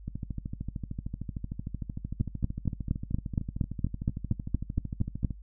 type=two click trains; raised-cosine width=5 ms; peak=-22 / -14 dBFS; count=70 / 14; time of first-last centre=0.08-5.307 / 2.21-5.247 s; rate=13.2 / 4.28 Hz; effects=noise-tail reverb RT60 0.1 s tail -18 dB re dry + added 50 Hz sine -44 dBFS peak until 5.42 s